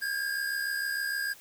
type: tone pair together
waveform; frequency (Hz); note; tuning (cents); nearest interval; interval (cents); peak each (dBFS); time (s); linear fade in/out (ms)
square; 1611.4 / 1678; G6 / G#6; +47 / +17; minor second; 70; -31 / -37; 0.01-1.34; 20
effects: white hiss -53 dBFS RMS until 1.4 s